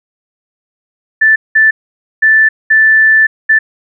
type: tone bursts at uneven times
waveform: sine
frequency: 1760 Hz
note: A6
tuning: in tune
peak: -4 dBFS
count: 5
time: 1.21-1.36 / 1.55-1.71 / 2.22-2.49 / 2.7-3.27 / 3.49-3.59 s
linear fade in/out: 10 ms
effects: none